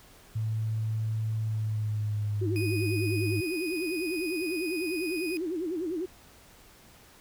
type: tone with pitch glide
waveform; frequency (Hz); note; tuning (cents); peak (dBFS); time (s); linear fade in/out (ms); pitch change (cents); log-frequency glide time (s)
sine; 110 to 103.23; A2 to G#2; 0 to -10; -27; 0.35-3.41; 10; -110; 1.41-2.46
type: tone with vibrato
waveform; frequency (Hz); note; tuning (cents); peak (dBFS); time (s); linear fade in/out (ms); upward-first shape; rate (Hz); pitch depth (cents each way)
sine; 340.6; F4; -43; -29; 2.41-6.06; 10; sine; 10; 180
type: tone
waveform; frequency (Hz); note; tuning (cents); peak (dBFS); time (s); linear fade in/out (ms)
35% pulse; 2489; D#7; 0; -33; 2.56-5.37; 0
effects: pink hiss -55 dBFS RMS until 7.2 s

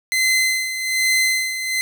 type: tone with tremolo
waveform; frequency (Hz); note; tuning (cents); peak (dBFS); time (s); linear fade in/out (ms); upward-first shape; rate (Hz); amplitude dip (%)
sawtooth; 2056; C7; -31; -11; 0.12-1.81; 0; sine; 1.2; 65
effects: none

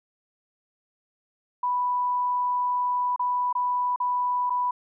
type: tone with dropouts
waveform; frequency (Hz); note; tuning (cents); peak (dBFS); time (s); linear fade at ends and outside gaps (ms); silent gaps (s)
sine; 987.8; B5; 0; -22; 1.63-4.71; 5; 3.162-3.194 / 3.528-3.551 / 3.961-4.001 / 4.498-4.503
effects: none

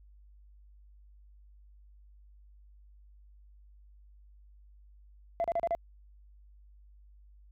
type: tone bursts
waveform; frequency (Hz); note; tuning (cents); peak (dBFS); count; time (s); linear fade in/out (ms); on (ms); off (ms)
sine; 678; E5; +49; -25; 5; 5.4-5.75; 0; 42; 35
effects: tanh soft clip ceiling -24 dBFS + added 50 Hz sine -54 dBFS peak until 7.51 s

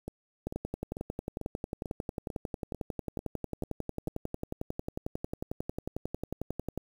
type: two click trains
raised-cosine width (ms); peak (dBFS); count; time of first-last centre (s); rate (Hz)
2; -20 / -24; 71 / 10; 0.47-6.776 / 0.08-4.08; 11.1 / 2.25
effects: 8-bit

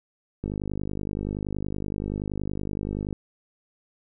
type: click train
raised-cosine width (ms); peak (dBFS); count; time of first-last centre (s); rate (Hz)
3; -17; 137; 0.44-3.128; 50.6
effects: none

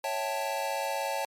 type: chord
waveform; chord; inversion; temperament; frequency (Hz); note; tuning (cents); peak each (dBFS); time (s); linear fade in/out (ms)
square; A dominant seventh; first; equal; 554.4 / 659.3 / 784 / 880; C#5 / E5 / G5 / A5; 0 / 0 / 0 / 0; -35 / -38 / -37 / -34; 0.04-1.25; 2
effects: MP3 64 kbps

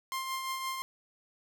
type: tone with tremolo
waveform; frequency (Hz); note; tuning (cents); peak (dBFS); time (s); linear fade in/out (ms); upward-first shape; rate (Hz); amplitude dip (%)
sawtooth; 1055; C6; +14; -28; 0.12-0.82; 0; triangle; 5.8; 45
effects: none

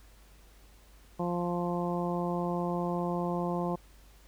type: harmonic tone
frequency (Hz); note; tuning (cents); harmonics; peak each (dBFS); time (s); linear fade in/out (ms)
175; F3; +4; 1 / 2 / 3 / 4 / 5 / 6; -32 / -35 / -37 / -38 / -39 / -40; 1.19-3.76; 10
effects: added 50 Hz sine -55 dBFS peak until 4.27 s + pink hiss -61 dBFS RMS until 4.27 s

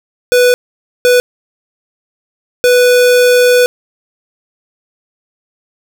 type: tone bursts at uneven times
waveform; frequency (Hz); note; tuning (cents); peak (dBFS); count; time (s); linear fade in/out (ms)
square; 493.9; B4; 0; -6; 3; 0.32-0.54 / 1.05-1.2 / 2.64-3.66; 0
effects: none

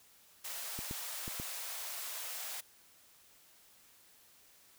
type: high-pass noise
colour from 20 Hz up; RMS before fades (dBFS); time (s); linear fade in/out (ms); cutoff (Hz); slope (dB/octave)
white; -42; 0.44-2.61; 10; 500; 48
type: clicks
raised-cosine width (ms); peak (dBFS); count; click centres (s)
3; -30 / -28 / -30 / -29; 4; 0.79 / 0.911 / 1.279 / 1.399
effects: white hiss -63 dBFS RMS until 4.78 s

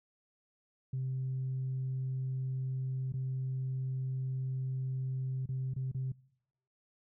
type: tone with dropouts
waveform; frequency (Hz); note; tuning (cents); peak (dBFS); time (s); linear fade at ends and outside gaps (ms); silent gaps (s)
sine; 130.81; C3; 0; -31; 0.93-6.12; 5; 3.123-3.138 / 5.459-5.489 / 5.738-5.762 / 5.916-5.946
effects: noise-tail reverb RT60 0.8 s tail -25 dB re dry + tanh soft clip ceiling -29 dBFS

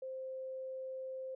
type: tone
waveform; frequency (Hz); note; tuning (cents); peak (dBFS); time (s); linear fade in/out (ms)
sine; 523.3; C5; 0; -40; 0.02-1.35; 5
effects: none

